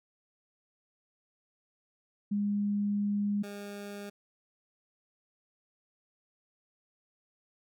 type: tone pair in turn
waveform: sine / 20% pulse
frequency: 204.4 / 203.1 Hz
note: G#3 / G#3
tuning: -27 / -38 cents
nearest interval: unison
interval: 11 cents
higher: first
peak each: -27 / -35 dBFS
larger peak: first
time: 2.31-3.43 / 3.43-4.1 s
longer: first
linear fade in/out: 10 ms
effects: none